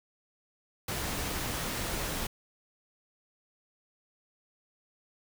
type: noise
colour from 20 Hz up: pink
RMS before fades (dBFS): -34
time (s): 0.88-2.27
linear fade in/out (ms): 5
effects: none